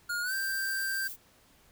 square tone with pitch glide, 1426 to 1573.1 Hz, F6 to G6, +36 to +6 cents, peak -31 dBFS, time 0.09-1.08 s, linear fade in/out 10 ms, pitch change +170 cents, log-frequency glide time 0.22-0.34 s
violet noise, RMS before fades -41 dBFS, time 0.25-1.17 s, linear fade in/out 50 ms
effects pink hiss -62 dBFS RMS until 1.71 s

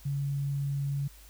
sine tone, 140.3 Hz, C#3, 21 cents sharp, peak -28 dBFS, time 0.05-1.08 s, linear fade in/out 10 ms, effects added 51 Hz sine -51 dBFS peak until 1.29 s + white hiss -56 dBFS RMS until 1.29 s

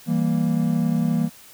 triangle chord, E diminished, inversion none, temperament equal, 164.81 / 196 / 233.1 Hz, E3 / G3 / Bb3, 0 / 0 / 0 cents, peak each -20 / -23 / -20 dBFS, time 0.06-1.3 s, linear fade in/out 50 ms, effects white hiss -47 dBFS RMS until 1.53 s

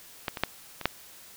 clicks, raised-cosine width 0.3 ms, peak -12 / -18 / -7 / -20 / -6 dBFS, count 5, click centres 0.282 / 0.372 / 0.436 / 0.813 / 0.856 s, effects white hiss -50 dBFS RMS until 1.36 s

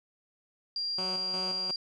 sine tone, 4767 Hz, D8, 25 cents sharp, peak -30 dBFS, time 0.76-1.76 s, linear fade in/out 2 ms
10% pulse tone with tremolo, 185.8 Hz, F#3, 7 cents sharp, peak -28 dBFS, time 0.98-1.71 s, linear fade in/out 2 ms, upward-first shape square, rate 2.8 Hz, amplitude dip 50%
effects resampled to 22050 Hz + 10-bit

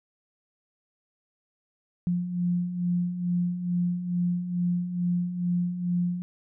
sine beating tone pair, 174.61 / 176.91 Hz, F3 / F3, 0 / +23 cents, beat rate 2.3 Hz, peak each -32 / -25 dBFS, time 2.07-6.22 s, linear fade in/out 0 ms, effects none

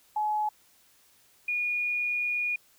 sine tone pair in turn, 849 / 2443 Hz, G#5 / D#7, +38 / -32 cents, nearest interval octave + tritone, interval 1830 cents, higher second, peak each -25 / -26 dBFS, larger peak first, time 0.16-0.49 / 1.48-2.56 s, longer second, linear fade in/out 5 ms, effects white hiss -62 dBFS RMS until 2.78 s

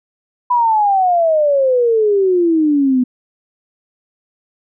sine exponential sweep, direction down, 996 to 246.9 Hz, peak -10 dBFS, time 0.5-3.04 s, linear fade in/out 10 ms, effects none

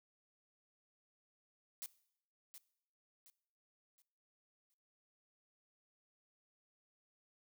blue noise with echo, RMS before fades -45 dBFS, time 1.82-1.86 s, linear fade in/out 0 ms, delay 720 ms, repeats 4, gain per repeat -9 dB, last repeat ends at 4.74 s, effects noise-tail reverb RT60 0.7 s tail -19 dB re dry

